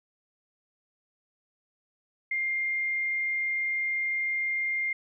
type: tone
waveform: sine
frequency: 2111 Hz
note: C7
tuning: 15 cents sharp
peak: -26 dBFS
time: 2.31-4.93 s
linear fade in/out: 5 ms
effects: none